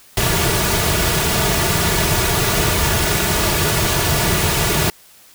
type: noise with comb filter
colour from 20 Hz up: pink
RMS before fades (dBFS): -17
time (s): 0.17-4.9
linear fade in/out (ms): 2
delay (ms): 3.8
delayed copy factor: -0.65
effects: white hiss -47 dBFS RMS until 5.34 s